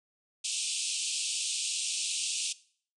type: band-pass noise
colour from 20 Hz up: white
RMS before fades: -33 dBFS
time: 0.44-2.53 s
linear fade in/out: 10 ms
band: 2500 to 9300 Hz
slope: 96 dB/octave
effects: noise-tail reverb RT60 0.5 s tail -19 dB re dry